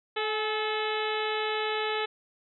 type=harmonic tone with a mistuned harmonic; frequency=432.7 Hz; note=A4; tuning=29 cents flat; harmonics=1 / 2 / 3 / 4 / 5 / 6 / 7 / 8 / 9; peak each=-31 / -34 / -36 / -37 / -38 / -39 / -39 / -40 / -41 dBFS; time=0.16-2.06 s; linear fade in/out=10 ms; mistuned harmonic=2; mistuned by=-35 cents; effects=none